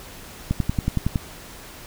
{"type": "click train", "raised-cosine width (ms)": 5, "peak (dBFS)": -8, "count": 8, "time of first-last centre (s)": [0.51, 1.158], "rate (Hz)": 10.8, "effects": ["pink hiss -41 dBFS RMS until 1.86 s"]}